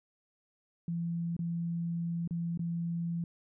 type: tone with dropouts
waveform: sine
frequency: 169.3 Hz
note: E3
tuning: 46 cents sharp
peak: -31 dBFS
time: 0.88-3.24 s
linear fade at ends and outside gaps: 2 ms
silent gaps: 1.366-1.391 / 2.276-2.308 / 2.575-2.593 s
effects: none